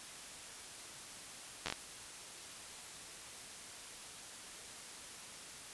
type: slowing click train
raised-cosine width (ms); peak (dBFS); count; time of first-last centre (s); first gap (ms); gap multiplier
0.2; -19; 5; 1.66-1.725; 10; 1.33
effects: white hiss -50 dBFS RMS until 5.73 s + resampled to 24000 Hz